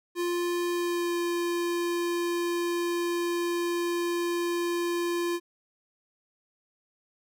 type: tone with pitch glide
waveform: square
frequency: 349.2 to 345.8 Hz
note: F4 to F4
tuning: 0 to -17 cents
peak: -27 dBFS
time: 0.15-5.4 s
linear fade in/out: 50 ms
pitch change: -17 cents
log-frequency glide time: 0.73-1.17 s
effects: none